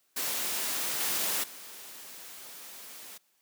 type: noise with level steps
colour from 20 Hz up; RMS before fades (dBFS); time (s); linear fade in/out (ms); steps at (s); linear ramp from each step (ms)
white; -32 / -30 / -46; 0.16-3.18; 10; 1 / 1.43; 10
effects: white hiss -71 dBFS RMS until 3.41 s + high-pass 200 Hz 12 dB/octave